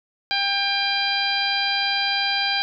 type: harmonic tone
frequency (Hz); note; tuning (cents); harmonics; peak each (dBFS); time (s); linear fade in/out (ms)
797; G5; +28; 1 / 2 / 3 / 4 / 5 / 6; -27 / -27 / -27 / -27 / -27 / -27; 0.31-2.62; 0
effects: none